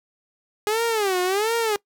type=tone with vibrato; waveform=sawtooth; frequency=409.9 Hz; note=G#4; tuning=23 cents flat; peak=-16 dBFS; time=0.67-1.76 s; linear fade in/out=0 ms; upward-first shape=sine; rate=1.4 Hz; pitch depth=220 cents each way; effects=noise-tail reverb RT60 0.1 s tail -22 dB re dry